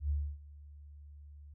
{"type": "tone with ADSR envelope", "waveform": "sine", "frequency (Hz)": 72.8, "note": "D2", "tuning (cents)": -15, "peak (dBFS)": -28, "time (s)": [0, 1.54], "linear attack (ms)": 97, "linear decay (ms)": 280, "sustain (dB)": -21, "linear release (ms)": 7, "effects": []}